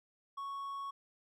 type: tone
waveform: triangle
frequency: 1108.7 Hz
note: C#6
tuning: in tune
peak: -37 dBFS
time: 0.37-0.91 s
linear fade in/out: 10 ms
effects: none